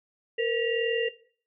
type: tone cluster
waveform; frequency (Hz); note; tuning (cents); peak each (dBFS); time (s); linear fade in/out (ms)
sine; 458.8 / 500 / 1927 / 2790; A#4 / B4 / B6 / F7; -28 / +21 / -43 / -2; -25 / -32 / -33 / -33; 0.38-1.09; 10
effects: noise-tail reverb RT60 0.5 s tail -17 dB re dry